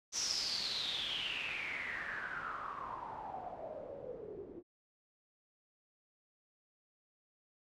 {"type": "noise with low-pass filter sweep", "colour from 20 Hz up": "white", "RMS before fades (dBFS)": -41, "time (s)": [0.12, 4.63], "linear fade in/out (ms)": 50, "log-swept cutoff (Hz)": [6000, 350], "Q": 8.9, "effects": []}